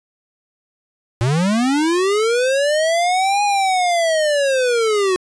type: linear two-way sweep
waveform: square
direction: up then down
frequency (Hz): 112 to 828 to 363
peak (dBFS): -15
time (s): 1.21-5.16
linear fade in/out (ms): 0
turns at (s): 3.43
effects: resampled to 22050 Hz